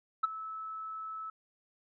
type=tone with ADSR envelope; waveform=sine; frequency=1304 Hz; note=E6; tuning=19 cents flat; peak=-21 dBFS; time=0.23-1.3 s; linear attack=11 ms; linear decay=18 ms; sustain=-17 dB; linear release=4 ms; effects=tanh soft clip ceiling -20 dBFS